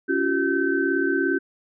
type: tone cluster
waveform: sine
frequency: 279.3 / 344.8 / 381.9 / 1539 Hz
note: C#4 / F4 / G4 / G6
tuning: +13 / -22 / -45 / -32 cents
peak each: -25 dBFS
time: 0.08-1.39 s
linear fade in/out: 20 ms
effects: none